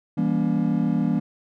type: chord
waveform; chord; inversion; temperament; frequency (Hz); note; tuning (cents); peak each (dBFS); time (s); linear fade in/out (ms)
triangle; E diminished seventh; none; just; 164.81 / 197.78 / 237.3 / 284.8; E3 / G3 / Bb3 / Db4; 0 / +16 / +31 / +47; -23 / -23 / -22 / -25; 0.17-1.2; 10
effects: none